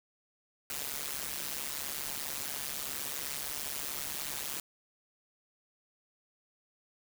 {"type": "noise with amplitude modulation", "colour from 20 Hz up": "white", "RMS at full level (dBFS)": -34, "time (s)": [0.7, 4.6], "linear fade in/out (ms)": 2, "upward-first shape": "sine", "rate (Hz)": 143, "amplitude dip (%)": 90, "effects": []}